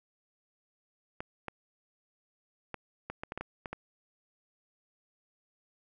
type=clicks; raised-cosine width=0.5 ms; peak=-22 dBFS; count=10; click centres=1.205 / 1.483 / 2.743 / 3.1 / 3.235 / 3.321 / 3.376 / 3.41 / 3.658 / 3.73 s; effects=none